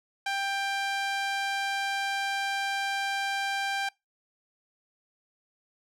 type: tone with band-pass filter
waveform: sawtooth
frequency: 790 Hz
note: G5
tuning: 13 cents sharp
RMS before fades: -30 dBFS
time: 0.26-3.89 s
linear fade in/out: 5 ms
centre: 2200 Hz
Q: 0.63
effects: noise-tail reverb RT60 0.2 s tail -24 dB re dry